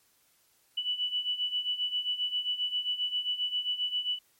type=beating tone pair; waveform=sine; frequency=2960 / 2967.5 Hz; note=F#7 / F#7; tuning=0 / +4 cents; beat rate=7.5 Hz; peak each=-34 / -30 dBFS; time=0.77-4.19 s; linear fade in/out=10 ms; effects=white hiss -67 dBFS RMS until 4.39 s + MP3 64 kbps